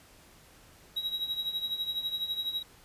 triangle tone with tremolo, 3845 Hz, B7, 47 cents flat, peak -26 dBFS, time 0.96-2.63 s, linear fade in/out 10 ms, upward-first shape triangle, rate 12 Hz, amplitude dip 80%, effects pink hiss -57 dBFS RMS until 2.84 s + resampled to 32000 Hz

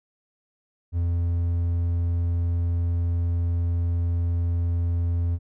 triangle tone, 85.7 Hz, F2, 32 cents flat, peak -19 dBFS, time 0.92-5.39 s, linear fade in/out 50 ms, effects none

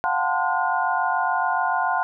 sine tone cluster, 710 / 757 / 888 / 1033 / 1438 Hz, F5 / F#5 / A5 / C6 / F#6, +28 / +39 / +16 / -22 / -50 cents, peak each -26 dBFS, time 0.04-2.03 s, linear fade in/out 0 ms, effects none

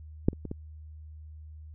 clicks, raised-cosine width 3 ms, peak -8 / -28 / -23 / -21 dBFS, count 4, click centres 0.285 / 0.331 / 0.453 / 0.514 s, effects added 77 Hz sine -43 dBFS peak until 1.74 s

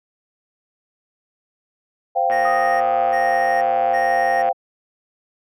sine chord, C suspended fourth, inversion none, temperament equal, 523.3 / 698.5 / 784 Hz, C5 / F5 / G5, 0 / 0 / 0 cents, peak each -23 / -19 / -19 dBFS, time 2.15-4.53 s, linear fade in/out 20 ms
click train, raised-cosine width 0.5 ms, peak -16 dBFS, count 257, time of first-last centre 2.3-4.488 s, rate 117 Hz
triangle tone bursts, 1860 Hz, A#6, 4 cents flat, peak -22 dBFS, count 3, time 2.31-4.43 s, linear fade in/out 20 ms, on 500 ms, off 310 ms
sine tone with exponential decay, 1244.5 Hz, D#6, in tune, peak -22 dBFS, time 2.45-4.52 s, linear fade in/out 1 ms, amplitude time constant 450 ms
effects high-pass 200 Hz 12 dB/octave

